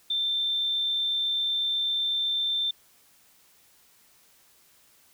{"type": "tone", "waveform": "sine", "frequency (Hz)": 3566, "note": "A7", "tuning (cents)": 22, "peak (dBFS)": -24, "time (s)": [0.1, 2.71], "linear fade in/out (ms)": 5, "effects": ["white hiss -60 dBFS RMS until 5.13 s"]}